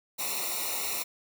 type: noise with comb filter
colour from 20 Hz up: white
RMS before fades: -32 dBFS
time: 0.18-1.04 s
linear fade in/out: 20 ms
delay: 0.62 ms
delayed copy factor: -1
effects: none